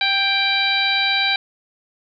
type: harmonic tone with a mistuned harmonic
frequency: 784 Hz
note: G5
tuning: in tune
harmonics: 1 / 2 / 3 / 4 / 5 / 6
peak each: -25 / -24 / -21 / -27 / -20 / -30 dBFS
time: 0.01-1.36 s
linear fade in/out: 2 ms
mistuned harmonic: 2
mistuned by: +18 cents
effects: none